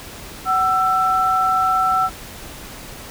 sine tone pair together, 751 / 1332.3 Hz, F#5 / E6, +26 / +18 cents, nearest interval minor seventh, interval 992 cents, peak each -19 / -16 dBFS, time 0.45-2.1 s, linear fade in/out 50 ms, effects pink hiss -36 dBFS RMS until 3.1 s

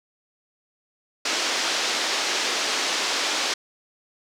white band-pass noise, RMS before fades -25 dBFS, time 1.25-3.54 s, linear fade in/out 5 ms, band 280 to 5900 Hz, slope 24 dB/octave, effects none

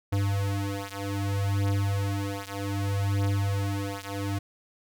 square beating tone pair, 99.2 / 99.84 Hz, G2 / G2, +21 / +32 cents, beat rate 0.64 Hz, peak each -29 / -30 dBFS, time 0.12-4.39 s, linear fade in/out 10 ms, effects none

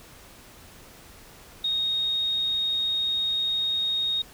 sine tone, 3729 Hz, A#7, in tune, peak -23 dBFS, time 1.64-4.22 s, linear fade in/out 5 ms, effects pink hiss -49 dBFS RMS until 4.33 s

